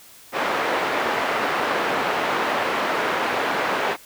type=band-pass noise; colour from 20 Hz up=pink; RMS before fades=-23 dBFS; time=0.32-3.97 s; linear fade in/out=50 ms; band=470 to 2000 Hz; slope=12 dB/octave; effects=white hiss -47 dBFS RMS until 4.05 s

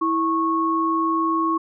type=tone pair together; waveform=sine; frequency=327 / 1100 Hz; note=E4 / C#6; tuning=-14 / -14 cents; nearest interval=octave + major sixth; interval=2100 cents; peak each=-22 / -20 dBFS; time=0.01-1.58 s; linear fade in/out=10 ms; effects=none

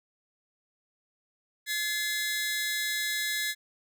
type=tone cluster; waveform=sawtooth; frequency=1710 / 2077 / 3850 Hz; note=A6 / C7 / B7; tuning=-50 / -13 / -45 cents; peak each=-28 / -30 / -32 dBFS; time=1.66-3.55 s; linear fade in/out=50 ms; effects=none

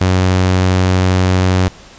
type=tone; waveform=sawtooth; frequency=92.5 Hz; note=F#2; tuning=in tune; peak=-6 dBFS; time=0.01-1.68 s; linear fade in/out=0 ms; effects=pink hiss -39 dBFS RMS until 1.98 s + resampled to 16000 Hz

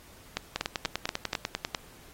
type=two click trains; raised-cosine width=0.2 ms; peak=-11 / -11 dBFS; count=5 / 13; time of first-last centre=0.37-1.332 / 0.56-1.748 s; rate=4.16 / 10.1 Hz; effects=pink hiss -54 dBFS RMS until 2.13 s + AAC 48 kbps

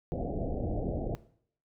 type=low-pass noise; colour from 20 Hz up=pink; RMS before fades=-33 dBFS; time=0.12-1.15 s; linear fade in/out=0 ms; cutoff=750 Hz; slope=96 dB/octave; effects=noise-tail reverb RT60 0.6 s tail -18 dB re dry

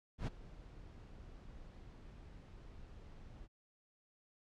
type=noise with ADSR envelope; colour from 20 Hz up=brown; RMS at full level=-35 dBFS; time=0.18-3.48 s; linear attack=93 ms; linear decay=16 ms; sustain=-19 dB; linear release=35 ms; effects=low-pass 6000 Hz 12 dB/octave

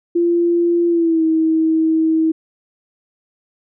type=tone with pitch glide; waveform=sine; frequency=343.4 to 320.4 Hz; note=F4 to E4; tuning=-29 to -49 cents; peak=-12 dBFS; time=0.15-2.32 s; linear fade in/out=10 ms; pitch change=-120 cents; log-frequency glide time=0.88-1.24 s; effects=none

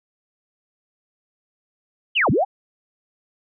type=linear two-way sweep; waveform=sine; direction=down then up; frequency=3200 to 97 to 854 Hz; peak=-15 dBFS; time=2.15-2.45 s; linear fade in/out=20 ms; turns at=2.3 s; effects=none

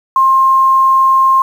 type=tone with quantisation; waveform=sine; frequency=1062 Hz; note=C6; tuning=25 cents sharp; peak=-6 dBFS; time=0.16-1.42 s; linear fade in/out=2 ms; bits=6; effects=none

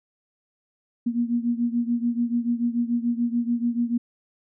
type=beating tone pair; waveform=sine; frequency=235.4 / 242.3 Hz; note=A#3 / B3; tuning=+17 / -33 cents; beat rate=6.9 Hz; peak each=-23 / -26 dBFS; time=1.06-3.98 s; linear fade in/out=10 ms; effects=none

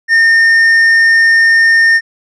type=tone with tanh clipping; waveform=sine; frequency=1822 Hz; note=A#6; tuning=40 cents flat; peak=-6 dBFS; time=0.08-2.01 s; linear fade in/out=50 ms; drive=5 dB; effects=none

